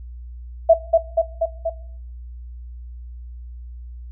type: tone with echo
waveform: sine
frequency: 659.3 Hz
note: E5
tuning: in tune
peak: -6 dBFS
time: 0.69-0.74 s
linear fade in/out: 10 ms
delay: 240 ms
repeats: 4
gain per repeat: -3 dB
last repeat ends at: 1.7 s
effects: noise-tail reverb RT60 0.6 s tail -19 dB re dry + added 60 Hz sine -33 dBFS peak until 4.11 s